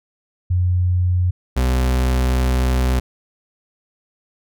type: tone pair in turn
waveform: sine / 40% pulse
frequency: 90 / 63.35 Hz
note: F#2 / B1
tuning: -47 / +45 cents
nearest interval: tritone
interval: 608 cents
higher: first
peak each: -14 dBFS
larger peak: neither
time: 0.5-1.31 / 1.56-3 s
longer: second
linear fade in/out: 10 ms
effects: none